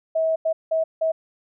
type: tone bursts at uneven times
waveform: sine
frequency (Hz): 644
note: E5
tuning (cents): -41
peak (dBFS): -18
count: 4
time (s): 0.15-0.36 / 0.45-0.53 / 0.71-0.84 / 1.01-1.12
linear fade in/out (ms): 10
effects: none